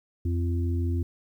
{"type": "harmonic tone", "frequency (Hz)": 86, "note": "F2", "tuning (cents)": -26, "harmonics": [1, 3, 4], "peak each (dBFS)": [-24, -34, -36], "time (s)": [0.25, 1.03], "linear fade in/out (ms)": 5, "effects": ["10-bit"]}